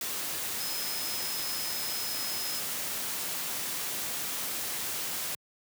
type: tone in noise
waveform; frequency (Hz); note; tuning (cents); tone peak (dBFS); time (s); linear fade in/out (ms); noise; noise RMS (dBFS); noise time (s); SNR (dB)
sine; 5120; D#8; +49; -37; 0.6-2.6; 2; white; -34; 0.01-5.35; -6
effects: high-pass 100 Hz 12 dB/octave